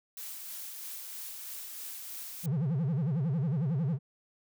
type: noise with tremolo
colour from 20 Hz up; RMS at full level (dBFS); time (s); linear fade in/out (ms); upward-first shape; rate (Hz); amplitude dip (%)
blue; -41; 0.17-2.46; 2; sine; 3.1; 25
type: tone with vibrato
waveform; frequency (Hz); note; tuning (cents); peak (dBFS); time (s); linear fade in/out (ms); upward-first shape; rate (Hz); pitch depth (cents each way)
triangle; 149.6; D3; +32; -25; 2.43-3.99; 50; sine; 11; 280
effects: none